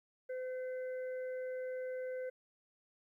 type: harmonic tone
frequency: 511 Hz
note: C5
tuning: 41 cents flat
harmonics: 1 / 3 / 4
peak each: -38 / -53 / -58 dBFS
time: 0.29-2.3 s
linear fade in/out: 10 ms
effects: 13-bit